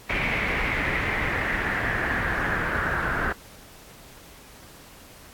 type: noise with low-pass filter sweep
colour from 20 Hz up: pink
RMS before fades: -26 dBFS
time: 0.09-3.33 s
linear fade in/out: 10 ms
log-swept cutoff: 2300 to 1500 Hz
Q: 5.4
effects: pink hiss -48 dBFS RMS until 5.33 s + AAC 64 kbps